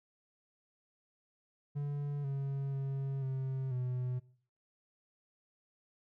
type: tone with pitch steps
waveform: triangle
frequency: 144 / 137.8 / 136.4 / 132.6 / 125.6 Hz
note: D3 / C#3 / C#3 / C3 / B2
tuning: -34 / -10 / -28 / +23 / +30 cents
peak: -31 dBFS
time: 1.75-4.2 s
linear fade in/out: 20 ms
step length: 490 ms
effects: noise-tail reverb RT60 0.5 s tail -20 dB re dry